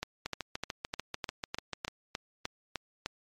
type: two click trains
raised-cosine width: 0.2 ms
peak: -16 / -17 dBFS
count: 11 / 12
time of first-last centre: 0.03-3.06 / 0.26-1.88 s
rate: 3.3 / 6.79 Hz
effects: MP3 64 kbps